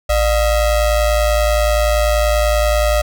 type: ring-modulated tone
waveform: square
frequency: 328.2 Hz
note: E4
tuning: 8 cents flat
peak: -10 dBFS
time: 0.09-3.02 s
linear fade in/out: 10 ms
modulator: 273 Hz
effects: none